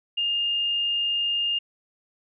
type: tone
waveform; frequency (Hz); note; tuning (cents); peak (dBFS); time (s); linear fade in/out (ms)
sine; 2822; F7; +17; -22; 0.17-1.59; 10
effects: none